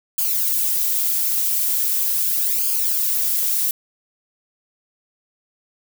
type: noise with flanger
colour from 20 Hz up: violet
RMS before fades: -20 dBFS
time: 0.18-3.71 s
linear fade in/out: 2 ms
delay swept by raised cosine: 0.52 to 5.02 ms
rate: 0.4 Hz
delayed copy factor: -0.85
effects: none